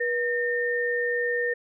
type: tone pair together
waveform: sine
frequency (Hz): 483 / 1822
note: B4 / A#6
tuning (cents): -39 / -40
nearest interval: octave + major seventh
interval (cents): 2299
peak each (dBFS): -26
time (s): 0-1.54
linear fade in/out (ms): 10
effects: none